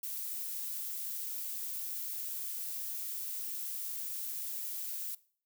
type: noise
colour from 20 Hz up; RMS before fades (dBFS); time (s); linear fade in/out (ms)
violet; -39; 0.03-5.15; 5
effects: noise-tail reverb RT60 0.5 s tail -21 dB re dry